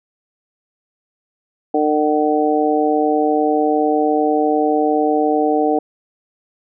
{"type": "harmonic tone", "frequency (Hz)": 151.3, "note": "D#3", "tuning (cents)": -48, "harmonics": [2, 3, 4, 5], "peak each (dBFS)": [-18, -18, -22, -18], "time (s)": [1.74, 5.79], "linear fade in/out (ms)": 5, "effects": []}